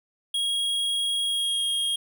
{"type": "tone with pitch glide", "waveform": "square", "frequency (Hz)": [3290, 3254], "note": ["G#7", "G#7"], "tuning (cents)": [-17, -36], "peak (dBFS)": -24, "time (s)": [0.34, 1.96], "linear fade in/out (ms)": 5, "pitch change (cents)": -19, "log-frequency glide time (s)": [1.24, 1.65], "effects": []}